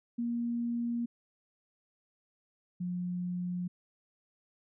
sine tone pair in turn, 236.4 / 178.43 Hz, A#3 / F3, +24 / +37 cents, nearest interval perfect fourth, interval 487 cents, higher first, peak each -30 / -32 dBFS, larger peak first, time 0.18-1.06 / 2.8-3.68 s, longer neither, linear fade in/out 10 ms, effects none

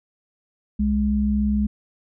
sine tone pair together, 65.2 / 208.4 Hz, C2 / G#3, -5 / +6 cents, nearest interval octave + minor sixth, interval 2011 cents, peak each -23 / -19 dBFS, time 0.79-1.67 s, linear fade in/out 10 ms, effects none

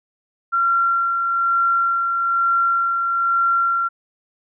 sine tone with tremolo, 1371 Hz, F6, 32 cents flat, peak -14 dBFS, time 0.52-3.89 s, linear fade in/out 20 ms, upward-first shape sine, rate 1.1 Hz, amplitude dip 35%, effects none

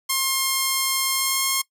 5% pulse tone with pitch glide, 1066 to 1074 Hz, C6 to C6, +32 to +45 cents, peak -8 dBFS, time 0.09-1.62 s, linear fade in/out 10 ms, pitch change +13 cents, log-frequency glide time 1.13-1.43 s, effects noise-tail reverb RT60 0.1 s tail -21 dB re dry

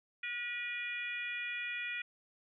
harmonic tone with a mistuned harmonic, 482 Hz, B4, 42 cents flat, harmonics 3 / 4 / 5 / 6 / 7, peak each -45 / -41 / -39 / -52 / -50 dBFS, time 0.23-2.02 s, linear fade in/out 5 ms, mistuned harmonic 5, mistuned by +23 cents, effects none

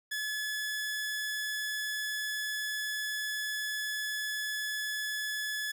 sawtooth tone, 1712 Hz, A6, 48 cents flat, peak -29 dBFS, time 0.11-5.72 s, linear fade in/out 10 ms, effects none

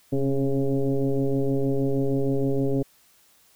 sine tone with frequency modulation, 139.2 Hz, C#3, 8 cents sharp, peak -20 dBFS, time 0.12-2.83 s, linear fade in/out 10 ms, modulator 136 Hz, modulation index 2.6, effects white hiss -59 dBFS RMS until 3.55 s

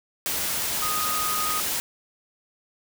sine tone in noise, 1244.5 Hz, D#6, in tune, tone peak -27 dBFS, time 0.82-1.6 s, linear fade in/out 0 ms, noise white, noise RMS -27 dBFS, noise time 0.26-1.8 s, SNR -3 dB, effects none

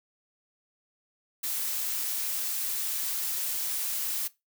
blue noise, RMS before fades -31 dBFS, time 1.43-4.28 s, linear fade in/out 10 ms, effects noise-tail reverb RT60 0.2 s tail -19 dB re dry

